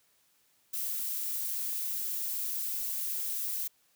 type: noise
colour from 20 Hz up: violet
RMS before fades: -34 dBFS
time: 0.73-3.68 s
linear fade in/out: 10 ms
effects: white hiss -69 dBFS RMS until 3.95 s + high-pass 60 Hz 12 dB/octave